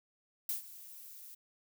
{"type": "noise with ADSR envelope", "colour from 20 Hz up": "violet", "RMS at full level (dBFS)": -34, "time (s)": [0.49, 1.35], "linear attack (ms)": 3, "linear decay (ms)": 120, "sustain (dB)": -17, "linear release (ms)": 8, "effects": []}